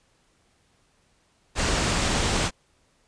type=low-pass noise; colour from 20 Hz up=pink; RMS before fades=-24 dBFS; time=1.55-2.51 s; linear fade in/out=50 ms; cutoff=8900 Hz; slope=48 dB/octave; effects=pink hiss -65 dBFS RMS until 3.07 s + resampled to 22050 Hz